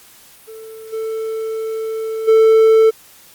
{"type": "tone with level steps", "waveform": "triangle", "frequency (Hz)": 443.3, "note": "A4", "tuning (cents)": 13, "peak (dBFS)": [-30, -18, -5], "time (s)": [0.47, 2.91], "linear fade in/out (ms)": 20, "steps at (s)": [0.92, 2.27], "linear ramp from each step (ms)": 20, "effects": ["white hiss -45 dBFS RMS until 3.34 s", "Opus 48 kbps"]}